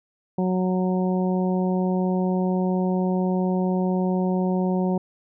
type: harmonic tone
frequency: 184.3 Hz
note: F#3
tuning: 7 cents flat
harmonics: 1 / 2 / 3 / 4 / 5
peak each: -21 / -27 / -31 / -33 / -35 dBFS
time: 0.38-4.98 s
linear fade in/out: 5 ms
effects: none